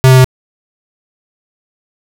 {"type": "tone with pitch steps", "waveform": "square", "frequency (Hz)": [130.81, 129.83, 128.86], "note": ["C3", "C3", "C3"], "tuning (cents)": [0, -13, -26], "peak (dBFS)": -3, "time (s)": [0.04, 0.244], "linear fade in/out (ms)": 0, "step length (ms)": 68, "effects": []}